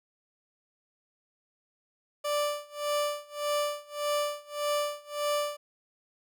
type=tone with tremolo; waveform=30% pulse; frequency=587.3 Hz; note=D5; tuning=in tune; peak=-23 dBFS; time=2.24-5.57 s; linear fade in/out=10 ms; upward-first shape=sine; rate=1.7 Hz; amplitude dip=95%; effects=none